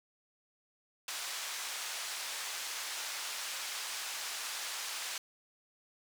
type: band-pass noise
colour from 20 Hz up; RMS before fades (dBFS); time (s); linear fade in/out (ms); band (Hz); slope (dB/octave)
white; -40; 1.08-5.18; 2; 820 to 7000; 12
effects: none